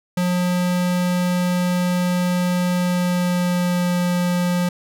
square tone with pitch glide, 179 to 177.35 Hz, F3 to F3, +43 to +27 cents, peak -18 dBFS, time 0.17-4.69 s, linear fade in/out 5 ms, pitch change -16 cents, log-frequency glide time 2.73-3.97 s, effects none

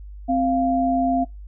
sine tone pair together, 261.1 / 694.8 Hz, C4 / F5, -3 / -9 cents, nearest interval octave + perfect fourth, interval 1694 cents, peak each -20 dBFS, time 0.28-1.25 s, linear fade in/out 20 ms, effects noise-tail reverb RT60 0.2 s tail -24 dB re dry + added 50 Hz sine -35 dBFS peak until 1.47 s

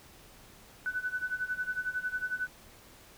sine tone with tremolo, 1497 Hz, F#6, 20 cents sharp, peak -28 dBFS, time 0.86-2.47 s, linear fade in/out 0 ms, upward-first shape sine, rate 11 Hz, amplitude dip 85%, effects pink hiss -55 dBFS RMS until 3.17 s

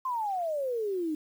sine exponential sweep, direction down, 1062 to 298.5 Hz, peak -28 dBFS, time 0.05-1.15 s, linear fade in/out 5 ms, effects 9-bit

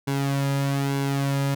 sawtooth tone with flanger, 138.8 Hz, C#3, 3 cents sharp, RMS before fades -24 dBFS, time 0.07-1.55 s, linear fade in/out 10 ms, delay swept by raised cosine 1.6 to 2.7 ms, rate 1.1 Hz, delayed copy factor -0.6, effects none

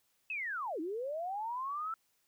sine linear two-way sweep, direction down then up, 2649 to 300 to 1340 Hz, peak -35 dBFS, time 0.3-1.94 s, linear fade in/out 2 ms, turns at 0.8 s, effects white hiss -75 dBFS RMS until 2.27 s

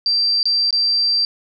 sine tone with dropouts, 4699 Hz, D8, in tune, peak -14 dBFS, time 0.06-1.25 s, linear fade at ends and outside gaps 1 ms, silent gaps 0.43-0.455 / 0.707-0.727 s, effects none

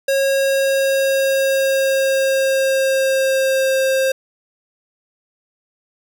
square tone with pitch glide, 545 to 530.7 Hz, C#5 to C5, -29 to +24 cents, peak -15 dBFS, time 0.08-4.12 s, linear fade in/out 5 ms, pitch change -47 cents, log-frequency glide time 0.23-3.79 s, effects none

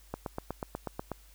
click train, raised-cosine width 1 ms, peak -20 dBFS, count 9, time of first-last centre 0.14-1.117 s, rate 8.19 Hz, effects added 50 Hz sine -55 dBFS peak until 1.34 s + white hiss -61 dBFS RMS until 1.34 s

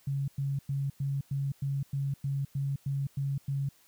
sine tone bursts, 138.59 Hz, C#3, in tune, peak -28 dBFS, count 12, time 0.07-3.69 s, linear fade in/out 5 ms, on 210 ms, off 100 ms, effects white hiss -63 dBFS RMS until 3.87 s

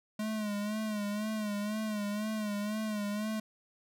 square tone with vibrato, 211 Hz, G#3, 28 cents sharp, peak -33 dBFS, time 0.19-3.4 s, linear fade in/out 5 ms, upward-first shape sine, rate 2 Hz, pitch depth 59 cents each way, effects none

